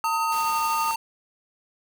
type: tone with pitch glide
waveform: sine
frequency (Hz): 1258 to 1230.7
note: D#6 to D#6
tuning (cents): +19 to -19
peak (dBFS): -25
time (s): 0.04-0.91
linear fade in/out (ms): 0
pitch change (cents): -38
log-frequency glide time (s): 0.25-0.59
type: tone with tremolo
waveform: square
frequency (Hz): 907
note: A#5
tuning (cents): -48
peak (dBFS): -24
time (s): 0.04-0.96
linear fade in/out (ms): 5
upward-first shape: triangle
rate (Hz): 12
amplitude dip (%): 25
type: noise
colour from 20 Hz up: white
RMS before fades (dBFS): -37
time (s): 0.32-0.95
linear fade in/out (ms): 2
effects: none